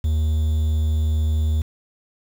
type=tone with quantisation; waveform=triangle; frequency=77.78 Hz; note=D#2; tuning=in tune; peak=-15 dBFS; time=0.04-1.62 s; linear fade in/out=5 ms; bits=7; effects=none